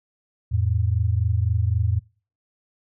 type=tone pair together; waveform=sine; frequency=85.84 / 109.7 Hz; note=F2 / A2; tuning=-29 / -5 cents; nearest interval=major third; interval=424 cents; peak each=-21 dBFS; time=0.51-2 s; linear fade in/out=20 ms; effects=noise-tail reverb RT60 0.4 s tail -25 dB re dry